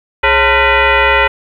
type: tone with frequency modulation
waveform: sine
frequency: 545 Hz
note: C#5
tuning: 29 cents flat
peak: -7 dBFS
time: 0.23-1.28 s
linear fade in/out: 10 ms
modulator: 481 Hz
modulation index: 4.4
effects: 8-bit